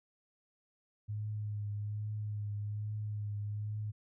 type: tone with vibrato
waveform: sine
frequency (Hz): 104.8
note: G#2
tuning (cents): +16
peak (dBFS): -35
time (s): 1.08-3.92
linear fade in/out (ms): 20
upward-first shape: triangle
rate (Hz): 1.2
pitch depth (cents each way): 30
effects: none